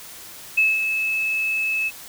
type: tone with ADSR envelope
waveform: sine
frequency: 2600 Hz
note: E7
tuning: 24 cents flat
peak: -13 dBFS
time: 0.57-1.91 s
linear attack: 12 ms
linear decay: 200 ms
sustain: -7 dB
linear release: 38 ms
effects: white hiss -40 dBFS RMS until 2.08 s